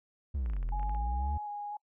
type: exponential two-way sweep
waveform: triangle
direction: down then up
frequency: 75.4 to 40.98 to 75.4 Hz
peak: -28 dBFS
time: 0.34-1.38 s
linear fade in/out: 10 ms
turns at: 0.65 s
type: clicks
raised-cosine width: 0.5 ms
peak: -36 dBFS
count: 10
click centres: 0.461 / 0.499 / 0.535 / 0.566 / 0.629 / 0.69 / 0.796 / 0.83 / 0.895 / 0.948 s
type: tone with vibrato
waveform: sine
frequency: 830.6 Hz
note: G#5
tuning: in tune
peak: -36 dBFS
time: 0.72-1.77 s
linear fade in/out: 5 ms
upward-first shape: square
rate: 2 Hz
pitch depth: 13 cents each way
effects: noise-tail reverb RT60 0.1 s tail -26 dB re dry